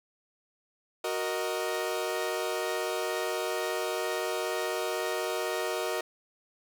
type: chord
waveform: sawtooth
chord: D# minor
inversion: first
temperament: equal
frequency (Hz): 370 / 466.2 / 622.3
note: F#4 / A#4 / D#5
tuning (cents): 0 / 0 / 0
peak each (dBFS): -30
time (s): 1.04-6.01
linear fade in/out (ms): 5
effects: none